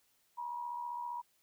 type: tone with amplitude modulation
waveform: sine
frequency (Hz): 961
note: B5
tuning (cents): -48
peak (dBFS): -35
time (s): 0.37-1.22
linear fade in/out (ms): 20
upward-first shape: sine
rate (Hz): 75.2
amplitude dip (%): 55
effects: white hiss -73 dBFS RMS until 1.42 s